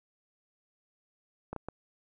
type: clicks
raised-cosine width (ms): 1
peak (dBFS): -23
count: 3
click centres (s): 1.53 / 1.563 / 1.686
effects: none